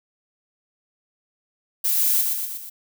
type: noise with echo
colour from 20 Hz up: violet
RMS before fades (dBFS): -21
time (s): 1.84-2.22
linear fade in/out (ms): 10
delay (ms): 120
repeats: 4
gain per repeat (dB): -4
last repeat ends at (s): 2.7
effects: none